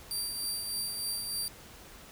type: tone with tremolo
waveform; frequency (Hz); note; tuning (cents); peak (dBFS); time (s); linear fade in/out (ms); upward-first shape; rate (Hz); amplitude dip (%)
20% pulse; 4699; D8; 0; -25; 0.11-1.48; 0; triangle; 3.3; 45
effects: pink hiss -51 dBFS RMS until 2.11 s